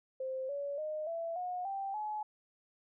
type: tone with pitch steps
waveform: sine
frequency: 523.3 / 567.4 / 615.2 / 667 / 723.2 / 784.1 / 850.1 Hz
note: C5 / C#5 / D#5 / E5 / F#5 / G5 / G#5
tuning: 0 / +40 / -20 / +20 / -40 / 0 / +40 cents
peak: -35 dBFS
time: 0.2-2.23 s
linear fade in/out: 5 ms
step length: 290 ms
effects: none